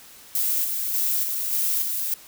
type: noise with tremolo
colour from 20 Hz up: violet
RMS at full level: -23 dBFS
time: 0.35-2.14 s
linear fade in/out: 2 ms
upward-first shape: square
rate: 1.7 Hz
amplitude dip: 35%
effects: white hiss -47 dBFS RMS until 2.27 s